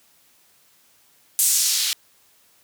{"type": "noise with band-pass filter sweep", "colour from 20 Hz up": "blue", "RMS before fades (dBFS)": -20, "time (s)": [1.39, 1.93], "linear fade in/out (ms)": 0, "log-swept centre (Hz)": [8900, 3300], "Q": 1.3, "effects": ["white hiss -58 dBFS RMS until 2.63 s", "high-pass 60 Hz 12 dB/octave"]}